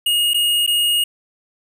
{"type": "tone with dropouts", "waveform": "square", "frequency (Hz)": 2865, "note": "F7", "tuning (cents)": 44, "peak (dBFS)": -15, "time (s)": [0.06, 1.04], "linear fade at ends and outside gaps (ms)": 5, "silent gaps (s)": [[0.335, 0.343], [0.665, 0.675]], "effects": ["9-bit"]}